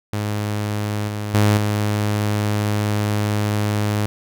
sawtooth tone with level steps, 104.6 Hz, G#2, 13 cents sharp, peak -17 / -20 / -9 / -14 dBFS, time 0.13-4.06 s, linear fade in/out 0 ms, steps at 1.08 / 1.34 / 1.57 s, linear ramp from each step 2 ms, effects none

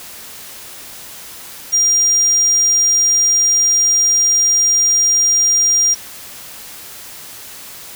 triangle tone, 5700 Hz, F8, 34 cents sharp, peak -9 dBFS, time 1.72-5.95 s, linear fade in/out 20 ms, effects white hiss -34 dBFS RMS until 7.95 s

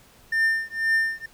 triangle tone with tremolo, 1800 Hz, A6, 39 cents sharp, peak -15 dBFS, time 0.32-1.26 s, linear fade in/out 5 ms, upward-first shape triangle, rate 2 Hz, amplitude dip 100%, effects pink hiss -54 dBFS RMS until 1.33 s

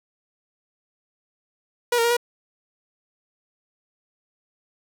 sawtooth tone with pitch steps, 482.6 / 462.7 / 472.2 / 481.1 Hz, B4 / A#4 / A#4 / B4, -40 / -13 / +22 / -45 cents, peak -14 dBFS, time 1.92-2.168 s, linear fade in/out 5 ms, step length 62 ms, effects none

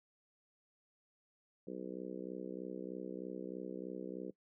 harmonic tone, 63.2 Hz, B1, 41 cents sharp, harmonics 3 / 4 / 5 / 6 / 7 / 8 / 9, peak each -48 / -51 / -47 / -48 / -48 / -50 / -61 dBFS, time 1.67-4.31 s, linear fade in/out 5 ms, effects noise-tail reverb RT60 0.1 s tail -21 dB re dry

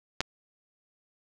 clicks, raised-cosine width 0.2 ms, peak -7 / -22 dBFS, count 2, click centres 0.206 / 0.213 s, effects none

